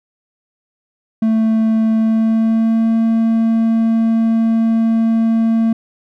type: tone with pitch glide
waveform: triangle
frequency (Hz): 221.8 to 226.1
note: A3 to A3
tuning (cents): +14 to +47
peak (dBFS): -9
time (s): 1.22-5.73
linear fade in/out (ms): 5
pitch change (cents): +33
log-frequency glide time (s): 1.97-2.95
effects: none